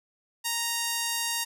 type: tone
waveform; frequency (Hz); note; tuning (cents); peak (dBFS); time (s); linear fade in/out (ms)
5% pulse; 932.3; A#5; 0; -15; 0.44-1.45; 20
effects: none